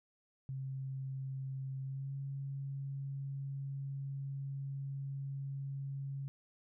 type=tone with pitch glide; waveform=sine; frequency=133.8 to 137.64 Hz; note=C3 to C#3; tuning=+39 to -12 cents; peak=-38 dBFS; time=0.49-6.28 s; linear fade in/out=0 ms; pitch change=+49 cents; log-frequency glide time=1.83-2.14 s; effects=none